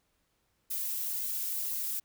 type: noise with flanger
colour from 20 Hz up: violet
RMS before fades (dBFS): -34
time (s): 0.7-2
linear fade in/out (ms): 10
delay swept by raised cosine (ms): 1.9 to 3.5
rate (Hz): 1.9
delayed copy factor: +0.7
effects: pink hiss -75 dBFS RMS until 2.04 s